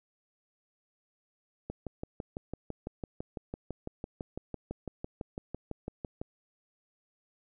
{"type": "click train", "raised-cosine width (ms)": 2, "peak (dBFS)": -23, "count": 28, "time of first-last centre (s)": [1.7, 6.215], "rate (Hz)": 5.98, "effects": []}